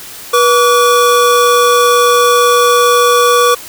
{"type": "tone pair together", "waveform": "square", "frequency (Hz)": [485.3, 1145], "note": ["B4", "D6"], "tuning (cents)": [-30, -44], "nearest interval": "octave + minor third", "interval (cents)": 1486, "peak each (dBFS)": -10, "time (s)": [0.33, 3.55], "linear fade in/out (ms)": 10, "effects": ["white hiss -30 dBFS RMS until 3.68 s"]}